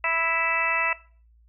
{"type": "harmonic tone", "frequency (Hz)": 329.6, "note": "E4", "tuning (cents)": 0, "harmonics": [2, 3, 4, 5, 6, 7, 8], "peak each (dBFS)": [-32, -30, -30, -39, -27, -34, -27], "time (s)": [0.04, 0.93], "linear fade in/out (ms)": 2, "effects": ["noise-tail reverb RT60 0.4 s tail -18 dB re dry", "added 57 Hz sine -54 dBFS peak until 1.48 s"]}